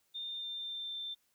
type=tone with pitch glide; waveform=sine; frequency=3619 to 3565 Hz; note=A7 to A7; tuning=+48 to +22 cents; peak=-38 dBFS; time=0.14-1.15 s; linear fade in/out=20 ms; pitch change=-26 cents; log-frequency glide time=0.24-0.96 s; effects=white hiss -75 dBFS RMS until 1.34 s